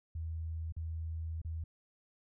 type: tone with dropouts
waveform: sine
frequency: 81 Hz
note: E2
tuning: 30 cents flat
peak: -36 dBFS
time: 0.15-1.64 s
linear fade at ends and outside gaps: 5 ms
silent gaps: 0.723-0.765 / 1.417-1.448 s
effects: none

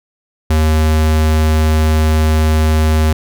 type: tone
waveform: square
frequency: 78.1 Hz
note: D#2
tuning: 7 cents sharp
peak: -10 dBFS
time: 0.5-3.13 s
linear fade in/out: 5 ms
effects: none

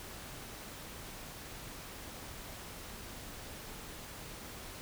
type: silence
effects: pink hiss -47 dBFS RMS until 4.81 s

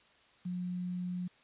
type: tone with quantisation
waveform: sine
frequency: 179.5 Hz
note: F3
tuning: 48 cents sharp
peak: -34 dBFS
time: 0.45-1.28 s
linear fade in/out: 10 ms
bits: 10
effects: white hiss -64 dBFS RMS until 1.43 s + resampled to 8000 Hz

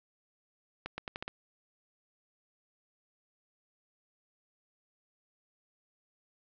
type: accelerating click train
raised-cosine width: 0.3 ms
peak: -21 dBFS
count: 6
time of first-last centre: 0.86-1.28 s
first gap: 120 ms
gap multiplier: 0.82
effects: low-pass 5000 Hz 12 dB/octave

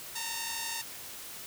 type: tone pair together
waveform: 5% pulse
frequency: 900 / 931.2 Hz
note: A5 / A#5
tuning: +39 / -2 cents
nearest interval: minor second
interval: 59 cents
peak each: -25 dBFS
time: 0.15-0.82 s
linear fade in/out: 10 ms
effects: white hiss -44 dBFS RMS until 1.46 s

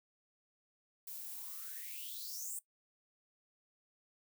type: noise with high-pass filter sweep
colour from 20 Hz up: violet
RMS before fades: -45 dBFS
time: 1.07-2.59 s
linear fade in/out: 5 ms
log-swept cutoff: 450 to 8600 Hz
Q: 7.8
effects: noise-tail reverb RT60 0.1 s tail -18 dB re dry

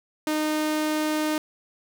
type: tone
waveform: sawtooth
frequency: 307.2 Hz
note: D#4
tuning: 22 cents flat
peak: -19 dBFS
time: 0.27-1.38 s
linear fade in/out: 2 ms
effects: none

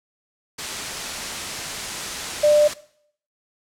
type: tone in noise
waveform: sine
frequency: 596 Hz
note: D5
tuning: 25 cents sharp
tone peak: -12 dBFS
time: 2.43-2.68 s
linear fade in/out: 10 ms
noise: white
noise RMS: -28 dBFS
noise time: 0.58-2.74 s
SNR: +13 dB
effects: noise-tail reverb RT60 0.6 s tail -17 dB re dry + low-pass 8000 Hz 12 dB/octave

